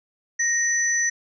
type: tone pair together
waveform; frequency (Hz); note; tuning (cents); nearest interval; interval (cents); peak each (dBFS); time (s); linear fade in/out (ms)
sine; 1866 / 5974; A#6 / F#8; +1 / +16; octave + minor sixth; 2015; -22; 0.39-1.1; 10
effects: none